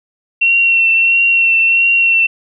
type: tone with vibrato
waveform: sine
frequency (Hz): 2720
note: F7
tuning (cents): -46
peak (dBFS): -8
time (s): 0.41-2.27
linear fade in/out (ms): 10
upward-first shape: triangle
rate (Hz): 1.5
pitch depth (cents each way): 24
effects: none